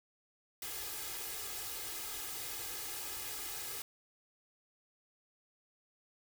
white noise with comb filter, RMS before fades -42 dBFS, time 0.62-3.82 s, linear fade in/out 2 ms, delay 2.4 ms, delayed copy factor +0.9, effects none

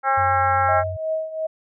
harmonic tone, 270 Hz, C#4, 45 cents flat, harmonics 2 / 3 / 4 / 5 / 6 / 7 / 8, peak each -28 / -19 / -29 / -21 / -27 / -34 / -35 dBFS, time 0.03-0.84 s, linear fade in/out 50 ms
sine tone with vibrato, 92.5 Hz, F#2, in tune, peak -27 dBFS, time 0.17-0.97 s, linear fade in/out 10 ms, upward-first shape sine, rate 7.7 Hz, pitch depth 22 cents each way
sine tone with tremolo, 635 Hz, D#5, 35 cents sharp, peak -19 dBFS, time 0.68-1.47 s, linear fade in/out 10 ms, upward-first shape triangle, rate 2.8 Hz, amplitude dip 80%
effects none

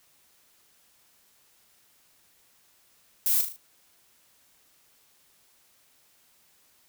violet noise with echo, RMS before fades -24 dBFS, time 3.26-3.41 s, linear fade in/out 0 ms, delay 38 ms, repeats 4, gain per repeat -6 dB, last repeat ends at 3.562 s, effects white hiss -63 dBFS RMS until 6.88 s

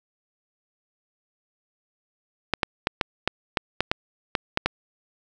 clicks, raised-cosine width 0.3 ms, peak -4 dBFS, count 11, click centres 2.537 / 2.632 / 2.871 / 3.012 / 3.276 / 3.572 / 3.806 / 3.915 / 4.352 / 4.574 / 4.66 s, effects none

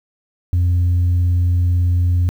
sine tone, 88.2 Hz, F2, 18 cents sharp, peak -10 dBFS, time 0.53-2.29 s, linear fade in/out 0 ms, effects tanh soft clip ceiling -11 dBFS + 8-bit

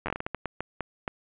slowing click train, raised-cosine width 0.5 ms, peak -15 dBFS, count 13, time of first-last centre 0.06-1.078 s, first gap 10 ms, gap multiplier 1.35, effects resampled to 8000 Hz + 8-bit

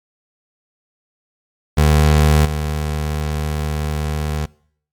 25% pulse tone with level steps, 75.7 Hz, D#2, 47 cents flat, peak -6 / -15 dBFS, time 1.77-4.46 s, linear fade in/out 10 ms, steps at 2.45 s, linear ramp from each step 10 ms, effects noise-tail reverb RT60 0.6 s tail -23 dB re dry + MP3 96 kbps

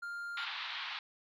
triangle tone, 1400 Hz, F6, 4 cents sharp, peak -37 dBFS, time 0.02-0.45 s, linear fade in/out 10 ms
white band-pass noise, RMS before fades -41 dBFS, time 0.37-0.99 s, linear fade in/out 2 ms, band 840 to 4100 Hz, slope 48 dB/octave
effects none

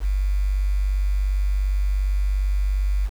sine tone with quantisation, 48.64 Hz, G1, 13 cents flat, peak -18 dBFS, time 0-3.1 s, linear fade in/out 50 ms, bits 7, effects none

